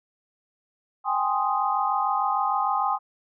sine chord, Ab major seventh, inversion third, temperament equal, 784 / 830.6 / 1046.5 / 1244.5 Hz, G5 / Ab5 / C6 / Eb6, 0 / 0 / 0 / 0 cents, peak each -27 dBFS, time 1.04-2.99 s, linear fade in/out 50 ms, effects none

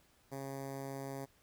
10% pulse tone with notch filter, 136.5 Hz, C#3, 26 cents flat, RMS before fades -43 dBFS, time 0.31-1.26 s, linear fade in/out 20 ms, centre 3000 Hz, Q 0.66, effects pink hiss -69 dBFS RMS until 1.42 s

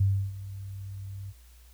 sine tone with ADSR envelope, 98 Hz, G2, in tune, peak -19 dBFS, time 0-1.33 s, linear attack 8 ms, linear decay 310 ms, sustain -17 dB, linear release 35 ms, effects added 60 Hz sine -51 dBFS peak until 1.73 s + white hiss -61 dBFS RMS until 1.73 s

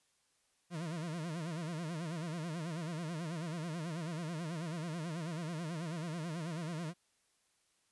40% pulse tone with vibrato, 163.9 Hz, E3, 10 cents flat, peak -37 dBFS, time 0.7-6.94 s, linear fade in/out 50 ms, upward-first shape sine, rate 9.2 Hz, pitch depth 140 cents each way, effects white hiss -75 dBFS RMS until 7.91 s + resampled to 24000 Hz

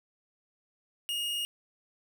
45% pulse tone, 2858 Hz, F7, 39 cents sharp, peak -30 dBFS, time 1.09-1.45 s, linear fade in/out 0 ms, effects none

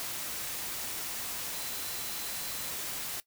sine tone in noise, 4047 Hz, B7, 42 cents sharp, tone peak -47 dBFS, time 1.54-2.69 s, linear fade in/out 0 ms, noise white, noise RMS -37 dBFS, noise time 0-3.2 s, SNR -13 dB, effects noise-tail reverb RT60 0.1 s tail -18 dB re dry

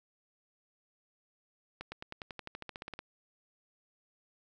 accelerating click train, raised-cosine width 0.3 ms, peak -25 dBFS, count 16, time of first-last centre 1.81-2.991 s, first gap 110 ms, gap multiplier 0.95, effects none

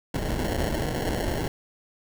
pink noise with sample-and-hold, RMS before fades -27 dBFS, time 0.14-1.48 s, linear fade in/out 5 ms, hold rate 1225 Hz, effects none

